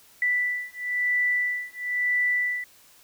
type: beating tone pair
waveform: sine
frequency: 1975 / 1976 Hz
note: B6 / B6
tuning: 0 / 0 cents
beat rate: 1 Hz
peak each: -26 dBFS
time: 0.22-2.64 s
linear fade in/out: 2 ms
effects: white hiss -55 dBFS RMS until 3.03 s